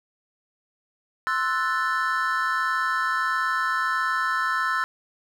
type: chord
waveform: triangle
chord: F# half-diminished seventh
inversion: second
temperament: equal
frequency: 1046.5 / 1318.5 / 1480 / 1760 Hz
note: C6 / E6 / F#6 / A6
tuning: 0 / 0 / 0 / 0 cents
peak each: -27 / -24 / -27 / -26 dBFS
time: 1.27-4.84 s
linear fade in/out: 0 ms
effects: none